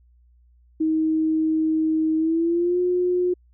sine tone with pitch glide, 316.2 to 359 Hz, D#4 to F4, +28 to +48 cents, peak -18 dBFS, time 0.8-3.34 s, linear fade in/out 10 ms, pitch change +220 cents, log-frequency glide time 2.17-2.79 s, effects added 60 Hz sine -53 dBFS peak until 3.53 s

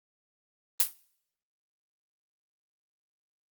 blue noise with exponential decay, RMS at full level -18 dBFS, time 0.8-0.93 s, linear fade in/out 1 ms, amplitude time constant 28 ms, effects noise-tail reverb RT60 0.7 s tail -24 dB re dry + Opus 32 kbps

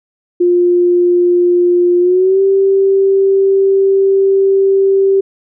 sine tone with pitch glide, 353 to 389.4 Hz, F4 to G4, +19 to -12 cents, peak -7 dBFS, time 0.4-5.21 s, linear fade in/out 10 ms, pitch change +169 cents, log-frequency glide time 2-2.41 s, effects none

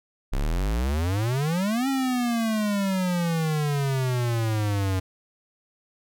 square exponential two-way sweep, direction up then down, 31.38 to 274 to 92.7 Hz, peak -23 dBFS, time 0.32-5 s, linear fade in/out 10 ms, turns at 1.88 s, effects none

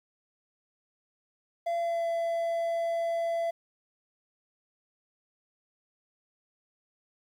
triangle tone with pitch glide, 681 to 672 Hz, F5 to E5, -44 to +33 cents, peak -25 dBFS, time 1.66-3.51 s, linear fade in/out 10 ms, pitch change -23 cents, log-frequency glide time 1.79-2.06 s, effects 10-bit

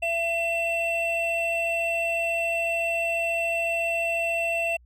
triangle tone pair together, 673.2 / 2693 Hz, E5 / E7, +36 / +36 cents, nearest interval 2 octaves, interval 2400 cents, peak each -25 / -24 dBFS, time 0.02-4.77 s, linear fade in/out 10 ms, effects added 60 Hz sine -52 dBFS peak until 4.85 s

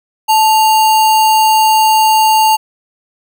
sine tone with sample-and-hold, 875 Hz, A5, 10 cents flat, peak -6 dBFS, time 0.28-2.57 s, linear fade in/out 20 ms, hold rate 3675 Hz, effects none

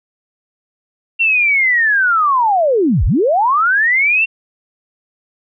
sine linear two-way sweep, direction down then up, 2745 to 31.06 to 2745 Hz, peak -10 dBFS, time 1.19-4.26 s, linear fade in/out 20 ms, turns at 3.05 s, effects none

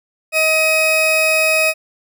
40% pulse tone pair together, 632 / 2528 Hz, D#5 / D#7, +27 / +27 cents, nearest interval 2 octaves, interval 2400 cents, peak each -16 / -14 dBFS, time 0.32-1.74 s, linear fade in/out 50 ms, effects none

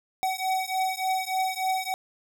square beating tone pair, 753 / 756.4 Hz, F#5 / F#5, +30 / +38 cents, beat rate 3.4 Hz, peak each -29 dBFS, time 0.23-1.94 s, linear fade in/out 0 ms, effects none

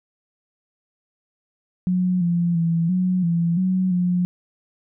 sine tone with pitch steps, 182 / 172.2 / 166.7 / 183.2 / 169.2 / 185.8 / 178.6 Hz, F#3 / F3 / E3 / F#3 / E3 / F#3 / F3, -28 / -24 / +20 / -17 / +45 / +7 / +39 cents, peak -17 dBFS, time 1.87-4.25 s, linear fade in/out 0 ms, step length 340 ms, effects none

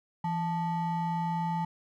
triangle ring-modulated tone, 522 Hz, C5, 4 cents flat, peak -23 dBFS, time 0.24-1.65 s, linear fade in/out 5 ms, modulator 354 Hz, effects none

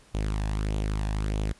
sawtooth tone with flanger, 52.1 Hz, G#1, 6 cents sharp, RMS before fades -28 dBFS, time 0.14-1.53 s, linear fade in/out 10 ms, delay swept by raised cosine 0.29 to 1.17 ms, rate 1.6 Hz, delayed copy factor +0.55, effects pink hiss -57 dBFS RMS until 1.59 s + resampled to 24000 Hz

